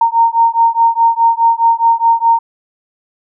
sine beating tone pair, 919 / 923.8 Hz, A#5 / A#5, -25 / -16 cents, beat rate 4.8 Hz, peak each -11 dBFS, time 0.01-2.39 s, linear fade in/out 5 ms, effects none

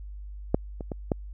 clicks, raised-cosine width 2 ms, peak -7 / -22 / -18 / -10 dBFS, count 4, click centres 0.545 / 0.808 / 0.918 / 1.118 s, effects added 50 Hz sine -37 dBFS peak until 1.33 s

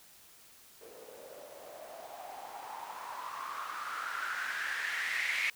violet noise with low-pass filter sweep, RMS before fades -39 dBFS, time 0.81-5.5 s, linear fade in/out 2 ms, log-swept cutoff 450 to 2200 Hz, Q 6.2, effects white hiss -58 dBFS RMS until 5.55 s

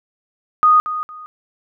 sine tone with echo, 1239 Hz, D#6, 8 cents flat, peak -8 dBFS, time 0.63-0.8 s, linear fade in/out 0 ms, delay 230 ms, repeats 2, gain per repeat -12 dB, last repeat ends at 1.26 s, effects none

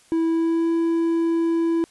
triangle tone with pitch glide, 327.7 to 332.3 Hz, E4 to E4, -10 to +14 cents, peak -16 dBFS, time 0.12-1.84 s, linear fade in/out 0 ms, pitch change +24 cents, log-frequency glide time 0.26-0.71 s, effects white hiss -55 dBFS RMS until 1.9 s + resampled to 24000 Hz

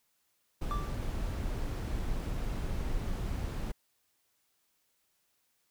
brown noise, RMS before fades -34 dBFS, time 0.61-3.72 s, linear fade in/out 10 ms
triangle tone with exponential decay, 1171 Hz, D6, 5 cents flat, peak -30 dBFS, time 0.71-1.07 s, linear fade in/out 0 ms, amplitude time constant 78 ms
effects white hiss -75 dBFS RMS until 5.7 s

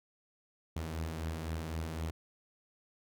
sawtooth beating tone pair, 77.2 / 81.1 Hz, D#2 / E2, -13 / -28 cents, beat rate 3.9 Hz, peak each -39 / -33 dBFS, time 0.76-2.11 s, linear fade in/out 5 ms, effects none

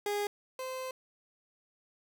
30% pulse tone pair in turn, 411 / 517.8 Hz, G#4 / C5, -18 / -18 cents, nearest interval major third, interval 400 cents, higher second, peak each -28 / -34 dBFS, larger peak first, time 0.06-0.27 / 0.59-0.91 s, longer second, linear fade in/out 2 ms, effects none

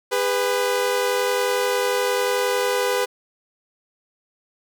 sawtooth tone pair together, 405.8 / 497 Hz, G#4 / B4, -40 / +11 cents, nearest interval major third, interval 351 cents, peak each -20 / -17 dBFS, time 0.11-3.06 s, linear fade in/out 20 ms, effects none

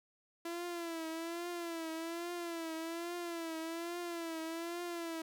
sawtooth tone with vibrato, 335.4 Hz, E4, 30 cents sharp, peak -35 dBFS, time 0.45-5.22 s, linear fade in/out 5 ms, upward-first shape triangle, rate 1.2 Hz, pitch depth 82 cents each way, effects none

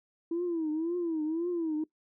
sine tone with vibrato, 328.9 Hz, E4, 4 cents flat, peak -27 dBFS, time 0.31-1.84 s, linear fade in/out 5 ms, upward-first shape triangle, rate 1.9 Hz, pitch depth 150 cents each way, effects noise-tail reverb RT60 0.1 s tail -20 dB re dry + tanh soft clip ceiling -25 dBFS

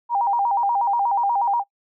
sine tone with vibrato, 871 Hz, A5, 18 cents flat, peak -17 dBFS, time 0.09-1.64 s, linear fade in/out 50 ms, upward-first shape square, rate 8.3 Hz, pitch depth 150 cents each way, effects noise-tail reverb RT60 0.1 s tail -23 dB re dry

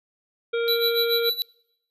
harmonic tone, 466.2 Hz, A#4, in tune, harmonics 1 / 3 / 5 / 7 / 8, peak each -22 / -32 / -36 / -39 / -40 dBFS, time 0.53-1.3 s, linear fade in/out 10 ms
square tone with tremolo, 3951 Hz, B7, in tune, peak -20 dBFS, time 0.68-1.42 s, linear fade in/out 0 ms, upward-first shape sine, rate 7 Hz, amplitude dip 85%
effects noise-tail reverb RT60 0.8 s tail -25 dB re dry + resampled to 32000 Hz

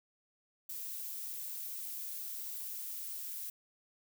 violet noise, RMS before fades -42 dBFS, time 0.69-3.5 s, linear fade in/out 5 ms, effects none

